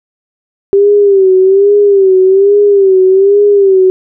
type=tone with vibrato; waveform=sine; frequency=392 Hz; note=G4; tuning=in tune; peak=-3 dBFS; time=0.73-3.9 s; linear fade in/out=0 ms; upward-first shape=sine; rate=1.2 Hz; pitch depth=83 cents each way; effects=none